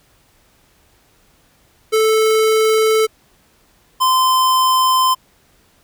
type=tone pair in turn; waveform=square; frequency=438.4 / 1032.5 Hz; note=A4 / C6; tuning=-6 / -23 cents; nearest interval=octave + minor third; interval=1483 cents; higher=second; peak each=-12 dBFS; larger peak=neither; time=1.92-3.07 / 4-5.15 s; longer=neither; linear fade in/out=20 ms; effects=pink hiss -55 dBFS RMS until 5.83 s